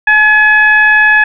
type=tone with frequency modulation; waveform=sine; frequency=1700 Hz; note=G#6; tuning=40 cents sharp; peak=-4 dBFS; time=0.07-1.24 s; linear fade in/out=5 ms; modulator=844 Hz; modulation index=0.62; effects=none